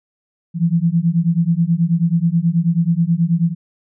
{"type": "beating tone pair", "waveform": "sine", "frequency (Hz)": [163.8, 173.1], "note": ["E3", "F3"], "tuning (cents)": [-11, -15], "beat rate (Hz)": 9.3, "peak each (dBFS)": -16, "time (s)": [0.54, 3.55], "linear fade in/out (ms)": 50, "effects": []}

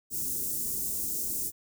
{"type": "band-stop noise", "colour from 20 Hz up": "white", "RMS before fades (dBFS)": -32, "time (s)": [0.1, 1.52], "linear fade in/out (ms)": 50, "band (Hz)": [390, 6700], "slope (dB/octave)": 24, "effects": []}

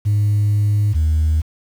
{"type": "tone pair in turn", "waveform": "sine", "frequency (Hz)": [103.83, 78.18], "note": ["G#2", "D#2"], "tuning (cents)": [0, 9], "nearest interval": "perfect fourth", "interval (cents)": 491, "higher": "first", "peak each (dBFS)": -11, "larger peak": "neither", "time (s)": [[0.05, 0.94], [0.94, 1.42]], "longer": "first", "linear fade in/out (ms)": 20, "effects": ["tanh soft clip ceiling -11 dBFS", "7-bit"]}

